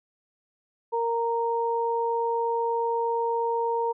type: tone pair together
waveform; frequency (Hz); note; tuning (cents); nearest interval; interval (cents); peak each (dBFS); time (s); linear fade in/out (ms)
sine; 464.2 / 928.4; A#4 / A#5; -7 / -7; octave; 1200; -26; 0.92-3.93; 20
effects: none